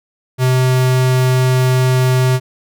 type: tone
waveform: square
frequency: 128.4 Hz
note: C3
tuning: 32 cents flat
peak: -11 dBFS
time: 0.38-2.4 s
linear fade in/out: 50 ms
effects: none